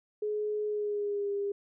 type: tone with pitch glide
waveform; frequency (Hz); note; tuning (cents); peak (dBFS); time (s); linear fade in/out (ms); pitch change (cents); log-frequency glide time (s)
sine; 421.9 to 402.8; G#4 to G4; +27 to +47; -29; 0.22-1.52; 5; -80; 0.66-1.31
effects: none